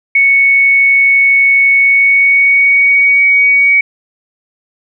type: tone with pitch glide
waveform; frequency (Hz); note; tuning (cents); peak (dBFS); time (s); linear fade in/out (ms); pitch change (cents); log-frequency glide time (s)
sine; 2217 to 2249; C#7 to C#7; 0 to +24; -5; 0.15-3.81; 5; +24; 1.75-3.21
effects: none